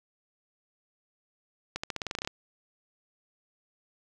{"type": "accelerating click train", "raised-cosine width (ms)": 0.2, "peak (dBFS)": -15, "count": 12, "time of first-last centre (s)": [1.76, 2.275], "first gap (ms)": 75, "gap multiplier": 0.9, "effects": []}